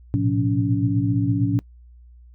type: tone cluster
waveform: sine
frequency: 110.6 / 119.1 / 126.1 / 177 / 282.7 Hz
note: A2 / A#2 / B2 / F3 / C#4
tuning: +9 / +38 / +36 / +23 / +34 cents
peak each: -22 / -28 / -26 / -27 / -22 dBFS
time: 0.14-1.59 s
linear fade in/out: 0 ms
effects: noise-tail reverb RT60 0.1 s tail -24 dB re dry + added 60 Hz sine -44 dBFS peak until 2.34 s